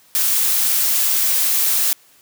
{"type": "noise", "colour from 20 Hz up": "blue", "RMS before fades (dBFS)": -17, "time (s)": [0.15, 1.93], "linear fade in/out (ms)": 0, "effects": ["white hiss -52 dBFS RMS until 2.21 s", "high-pass 80 Hz 12 dB/octave"]}